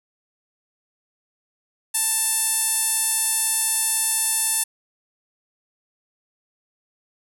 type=tone with band-pass filter; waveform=sawtooth; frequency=886 Hz; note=A5; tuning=12 cents sharp; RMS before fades=-22 dBFS; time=1.94-4.64 s; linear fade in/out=10 ms; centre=10000 Hz; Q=3.6; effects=none